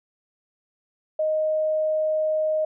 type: tone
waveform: sine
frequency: 622.3 Hz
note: D#5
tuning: in tune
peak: -20 dBFS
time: 1.19-2.65 s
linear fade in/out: 5 ms
effects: none